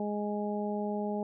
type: harmonic tone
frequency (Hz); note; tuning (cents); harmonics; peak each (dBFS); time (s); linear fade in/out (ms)
207.7; G#3; 0; 1 / 2 / 3 / 4; -33 / -36 / -38 / -39; 0-1.23; 2
effects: none